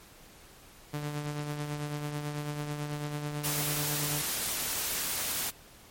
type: tone with tremolo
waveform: sawtooth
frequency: 147.7 Hz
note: D3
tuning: 10 cents sharp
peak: -27 dBFS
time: 0.93-4.22 s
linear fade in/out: 10 ms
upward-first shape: triangle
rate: 9.1 Hz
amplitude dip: 50%
type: noise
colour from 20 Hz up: white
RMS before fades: -32 dBFS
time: 3.43-5.51 s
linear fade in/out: 20 ms
effects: pink hiss -54 dBFS RMS until 5.9 s + MP3 64 kbps